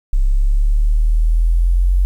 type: exponential sweep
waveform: sine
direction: up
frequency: 33 to 46.12 Hz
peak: -10 dBFS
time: 0.13-2.05 s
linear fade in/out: 0 ms
effects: 8-bit